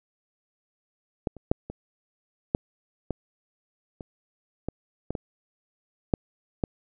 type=clicks; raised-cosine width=2 ms; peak=-12 / -29 / -6 / -22 / -8 / -14 / -24 / -16 / -16 / -17 / -7 / -11 dBFS; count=12; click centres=1.272 / 1.367 / 1.515 / 1.7 / 2.549 / 3.107 / 4.008 / 4.686 / 5.106 / 5.152 / 6.138 / 6.638 s; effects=none